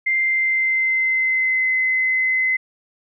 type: tone with pitch glide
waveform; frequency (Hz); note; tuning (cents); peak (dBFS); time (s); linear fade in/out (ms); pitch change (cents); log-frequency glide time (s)
sine; 2093 to 2045; C7 to C7; 0 to -40; -16; 0.06-2.57; 10; -40; 0.18-1.73
effects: none